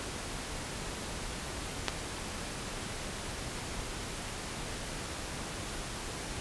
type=clicks; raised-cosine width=0.2 ms; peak=-10 / -24 dBFS; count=2; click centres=1.883 / 1.892 s; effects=pink hiss -39 dBFS RMS until 6.4 s + resampled to 24000 Hz